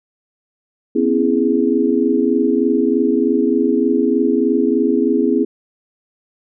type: chord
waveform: sine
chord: C# minor seventh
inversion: third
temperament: equal with one note detuned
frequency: 246.9 / 270.2 / 329.6 / 415.3 Hz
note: B3 / C#4 / E4 / G#4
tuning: 0 / -44 / 0 / 0 cents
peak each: -18 dBFS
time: 0.95-5.45 s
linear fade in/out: 10 ms
effects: none